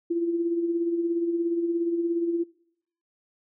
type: tone with tremolo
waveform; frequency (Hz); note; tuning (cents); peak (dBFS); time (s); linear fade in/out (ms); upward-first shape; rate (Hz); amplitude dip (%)
sine; 339.3; F4; -50; -21; 0.1-2.44; 10; sine; 17; 50
effects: noise-tail reverb RT60 0.7 s tail -22 dB re dry